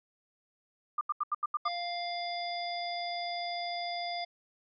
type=tone bursts; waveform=sine; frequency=1199 Hz; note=D6; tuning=36 cents sharp; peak=-27 dBFS; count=7; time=0.98-1.683 s; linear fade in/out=5 ms; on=31 ms; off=81 ms
type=harmonic tone; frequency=698.5 Hz; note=F5; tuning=in tune; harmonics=1 / 3 / 5 / 7; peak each=-35 / -42 / -43 / -41 dBFS; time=1.65-4.25 s; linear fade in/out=10 ms
effects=none